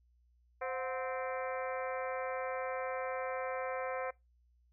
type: harmonic tone with a mistuned harmonic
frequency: 260 Hz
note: C4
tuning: 11 cents flat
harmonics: 2 / 3 / 4 / 5 / 6 / 7 / 8 / 9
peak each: -38 / -42 / -44 / -46 / -48 / -49 / -50 / -51 dBFS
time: 0.61-4.11 s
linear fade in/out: 10 ms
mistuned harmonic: 3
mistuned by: -110 cents
effects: noise-tail reverb RT60 0.2 s tail -23 dB re dry + added 60 Hz sine -66 dBFS peak until 4.72 s

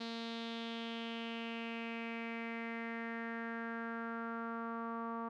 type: tone with low-pass filter sweep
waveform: sawtooth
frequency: 230 Hz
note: A#3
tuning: 23 cents flat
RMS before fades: -42 dBFS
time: 0-5.29 s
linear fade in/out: 10 ms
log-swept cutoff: 4100 to 1100 Hz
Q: 4.4
effects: none

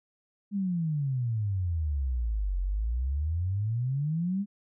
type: exponential two-way sweep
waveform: sine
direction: down then up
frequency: 207.7 to 44.58 to 207.7 Hz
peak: -26 dBFS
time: 0.51-4.46 s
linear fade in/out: 50 ms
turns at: 2.59 s
effects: none

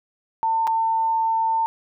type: tone with dropouts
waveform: sine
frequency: 899 Hz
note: A5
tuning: 37 cents sharp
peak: -18 dBFS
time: 0.43-1.66 s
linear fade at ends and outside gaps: 0 ms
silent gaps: 0.67-0.675 s
effects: none

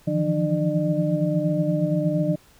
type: tone cluster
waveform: sine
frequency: 153.1 / 166.1 / 174.6 / 301.1 / 602 Hz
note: D#3 / E3 / F3 / D4 / D5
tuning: -28 / +13 / 0 / +43 / +43 cents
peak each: -26 dBFS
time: 0.07-2.36 s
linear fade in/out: 10 ms
effects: pink hiss -55 dBFS RMS until 2.59 s

